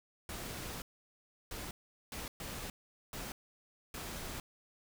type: noise bursts at uneven times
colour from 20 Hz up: pink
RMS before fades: -43 dBFS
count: 6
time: 0.29-0.82 / 1.51-1.71 / 2.12-2.28 / 2.4-2.7 / 3.13-3.32 / 3.94-4.4 s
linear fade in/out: 2 ms
effects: none